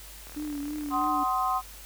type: click train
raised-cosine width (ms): 0.5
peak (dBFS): -32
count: 32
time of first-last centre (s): 0.27-1.067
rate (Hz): 38.9
type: tone with vibrato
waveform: sine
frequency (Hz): 293.7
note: D4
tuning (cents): 0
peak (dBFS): -31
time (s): 0.36-1.24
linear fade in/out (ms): 10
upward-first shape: triangle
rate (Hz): 3.1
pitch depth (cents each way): 59
type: chord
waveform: sine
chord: C diminished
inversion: second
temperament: just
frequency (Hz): 753.5 / 1046.5 / 1255.8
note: Gb5 / C6 / Eb6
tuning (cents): +31 / 0 / +16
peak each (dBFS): -29 / -27 / -30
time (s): 0.9-1.62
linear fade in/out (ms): 50
effects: added 50 Hz sine -47 dBFS peak until 1.85 s + white hiss -47 dBFS RMS until 1.85 s